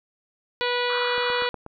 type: harmonic tone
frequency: 488.9 Hz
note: B4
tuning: 18 cents flat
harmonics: 1 / 2 / 3 / 4 / 5 / 6 / 7 / 8 / 9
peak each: -26 / -29 / -31 / -32 / -33 / -34 / -34 / -35 / -36 dBFS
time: 0.61-1.49 s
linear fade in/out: 0 ms
type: band-pass noise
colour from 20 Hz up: white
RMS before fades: -34 dBFS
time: 0.89-1.47 s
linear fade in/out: 10 ms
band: 1000 to 1600 Hz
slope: 96 dB/octave
type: click train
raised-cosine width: 1 ms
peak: -23 dBFS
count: 5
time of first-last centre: 1.18-1.664 s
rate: 8.27 Hz
effects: none